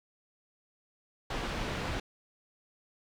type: low-pass noise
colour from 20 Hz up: pink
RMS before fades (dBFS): -35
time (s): 1.3-2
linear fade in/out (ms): 5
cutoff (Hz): 3700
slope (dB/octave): 12
effects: none